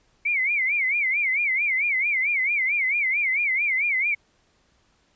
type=tone with vibrato; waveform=sine; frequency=2217 Hz; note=C#7; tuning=in tune; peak=-20 dBFS; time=0.25-4.15 s; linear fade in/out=10 ms; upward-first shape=sine; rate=4.5 Hz; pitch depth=160 cents each way; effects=pink hiss -64 dBFS RMS until 5.15 s + resampled to 16000 Hz